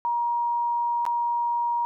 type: tone with dropouts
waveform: sine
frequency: 948 Hz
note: A#5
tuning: 29 cents sharp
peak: -22 dBFS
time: 0.05-1.85 s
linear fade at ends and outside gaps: 0 ms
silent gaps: 1.053-1.064 s
effects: none